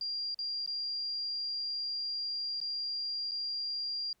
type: tone with dropouts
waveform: sine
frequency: 4777 Hz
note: D8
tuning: 29 cents sharp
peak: -33 dBFS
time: 0.01-4.13 s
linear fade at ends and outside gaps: 2 ms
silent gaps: 0.345-0.389 / 0.662-0.675 / 2.603-2.613 / 3.312-3.317 s
effects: pink hiss -75 dBFS RMS until 4.2 s